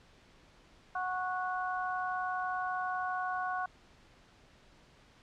harmonic tone, 367.9 Hz, F#4, 10 cents flat, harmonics 2 / 3 / 4, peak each -35 / -37 / -38 dBFS, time 0.95-3.66 s, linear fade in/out 5 ms, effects pink hiss -61 dBFS RMS until 5.22 s + low-pass 5000 Hz 12 dB/octave

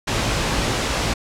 pink noise with comb filter, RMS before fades -21 dBFS, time 0.07-1.14 s, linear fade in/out 10 ms, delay 18 ms, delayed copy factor +0.5, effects low-pass 7000 Hz 12 dB/octave

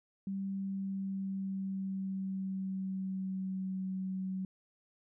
sine tone with pitch glide, 194.8 to 188.6 Hz, G3 to F#3, -11 to +33 cents, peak -34 dBFS, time 0.27-4.45 s, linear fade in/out 2 ms, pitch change -56 cents, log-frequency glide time 0.51-3.83 s, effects none

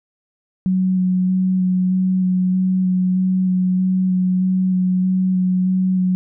sine tone with vibrato, 185 Hz, F#3, in tune, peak -14 dBFS, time 0.66-6.15 s, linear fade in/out 0 ms, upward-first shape square, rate 1.6 Hz, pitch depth 11 cents each way, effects none

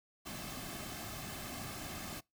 pink noise with comb filter, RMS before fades -44 dBFS, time 0.25-2.21 s, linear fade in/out 20 ms, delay 2.1 ms, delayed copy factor -0.6, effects noise-tail reverb RT60 0.2 s tail -24 dB re dry

